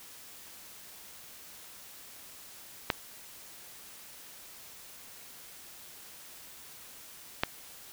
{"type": "clicks", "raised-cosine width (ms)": 0.3, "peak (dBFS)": -9, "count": 2, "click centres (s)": [2.902, 7.435], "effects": ["white hiss -50 dBFS RMS until 7.92 s"]}